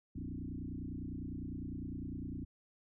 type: tone with frequency modulation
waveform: sine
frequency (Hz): 173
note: F3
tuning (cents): -16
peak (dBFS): -39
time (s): 0.15-2.45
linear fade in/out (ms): 10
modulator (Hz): 29.9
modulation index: 4.3
effects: none